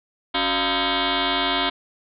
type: tone with frequency modulation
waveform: sine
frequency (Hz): 1250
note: D#6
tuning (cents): +8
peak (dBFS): -19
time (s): 0.34-1.7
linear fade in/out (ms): 10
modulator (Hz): 324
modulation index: 7.9
effects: none